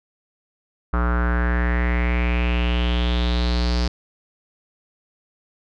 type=tone with low-pass filter sweep; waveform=square; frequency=60.1 Hz; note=B1; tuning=46 cents flat; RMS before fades=-20 dBFS; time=0.93-3.88 s; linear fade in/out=5 ms; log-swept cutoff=1300 to 4900 Hz; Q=5.3; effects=none